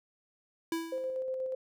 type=tone with exponential decay; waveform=square; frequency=329.6 Hz; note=E4; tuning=in tune; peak=-29 dBFS; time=0.72-1.23 s; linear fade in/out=2 ms; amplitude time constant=110 ms
type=tone with tremolo; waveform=sine; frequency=520 Hz; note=C5; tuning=11 cents flat; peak=-31 dBFS; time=0.92-1.55 s; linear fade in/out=5 ms; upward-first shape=square; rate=8.3 Hz; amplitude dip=25%
effects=none